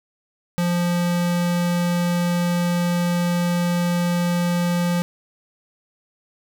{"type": "tone", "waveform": "square", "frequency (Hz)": 174.61, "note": "F3", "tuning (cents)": 0, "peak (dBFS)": -19, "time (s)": [0.58, 5.02], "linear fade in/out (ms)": 0, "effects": []}